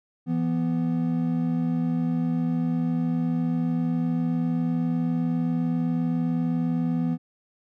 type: tone pair together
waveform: triangle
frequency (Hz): 166.99 / 246.9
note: E3 / B3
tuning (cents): +23 / 0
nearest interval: perfect fifth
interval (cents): 677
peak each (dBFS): -23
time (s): 0.26-7.18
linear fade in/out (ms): 50
effects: none